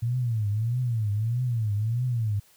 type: tone with vibrato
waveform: sine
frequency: 113.8 Hz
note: A#2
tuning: 41 cents flat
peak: -23 dBFS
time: 0.02-2.4 s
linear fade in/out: 10 ms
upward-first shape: triangle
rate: 1.6 Hz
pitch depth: 210 cents each way
effects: white hiss -59 dBFS RMS until 2.56 s